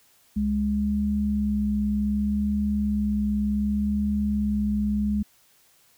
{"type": "tone pair together", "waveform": "sine", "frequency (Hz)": [69.01, 207.7], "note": ["C#2", "G#3"], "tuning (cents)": [-7, 0], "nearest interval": "octave + perfect fifth", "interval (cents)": 1907, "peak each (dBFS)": [-29, -22], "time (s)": [0.36, 5.23], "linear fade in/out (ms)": 10, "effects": ["white hiss -60 dBFS RMS until 5.97 s"]}